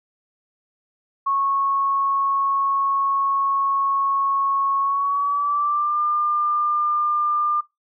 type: tone with pitch glide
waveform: sine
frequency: 1100 to 1199.6 Hz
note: C#6 to D6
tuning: -14 to +36 cents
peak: -18 dBFS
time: 1.26-7.61 s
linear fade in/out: 10 ms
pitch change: +150 cents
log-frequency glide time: 4.8-5.99 s
effects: noise-tail reverb RT60 0.2 s tail -22 dB re dry